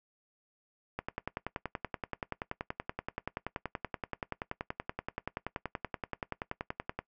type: click train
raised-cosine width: 0.5 ms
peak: -19 dBFS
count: 64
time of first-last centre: 0.99-6.99 s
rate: 10.5 Hz
effects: noise-tail reverb RT60 0.1 s tail -20 dB re dry